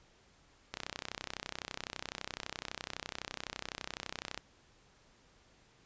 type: click train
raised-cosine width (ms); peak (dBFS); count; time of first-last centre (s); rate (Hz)
0.2; -20; 117; 0.74-4.376; 31.9
effects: pink hiss -65 dBFS RMS until 5.85 s + resampled to 16000 Hz